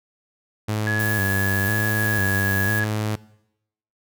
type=tone with vibrato; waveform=sawtooth; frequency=102.4 Hz; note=G#2; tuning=24 cents flat; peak=-18 dBFS; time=0.68-3.16 s; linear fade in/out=10 ms; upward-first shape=square; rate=1 Hz; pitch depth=78 cents each way
type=tone with pitch glide; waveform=sine; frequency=1686 to 1672.4 Hz; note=G#6 to G#6; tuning=+26 to +12 cents; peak=-22 dBFS; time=0.87-2.84 s; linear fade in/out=0 ms; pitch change=-14 cents; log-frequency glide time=1.76-2 s
type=noise; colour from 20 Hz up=violet; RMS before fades=-31 dBFS; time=0.99-2.8 s; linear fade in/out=10 ms
effects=noise-tail reverb RT60 0.8 s tail -20 dB re dry